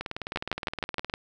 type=two click trains; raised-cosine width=0.3 ms; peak=-11 / -16 dBFS; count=6 / 22; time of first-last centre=0.36-1.139 / 0.01-1.098 s; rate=6.42 / 19.3 Hz; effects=none